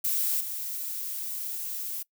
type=noise with level steps; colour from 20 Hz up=violet; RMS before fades=-27 / -34 dBFS; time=0.04-2.03 s; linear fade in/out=10 ms; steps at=0.4 s; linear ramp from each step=10 ms; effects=noise-tail reverb RT60 0.1 s tail -22 dB re dry